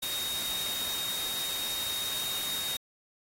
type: tone in noise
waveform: sine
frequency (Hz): 3729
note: A#7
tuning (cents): 0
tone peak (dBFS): -33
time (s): 0.02-2.77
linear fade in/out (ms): 10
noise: white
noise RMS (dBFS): -36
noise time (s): 0.02-2.77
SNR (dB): 0
effects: AAC 48 kbps